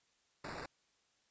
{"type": "noise with sample-and-hold", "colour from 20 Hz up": "violet", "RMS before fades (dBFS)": -45, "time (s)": [0.44, 0.66], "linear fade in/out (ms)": 5, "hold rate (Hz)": 3150, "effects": ["white hiss -75 dBFS RMS until 1.3 s", "resampled to 16000 Hz"]}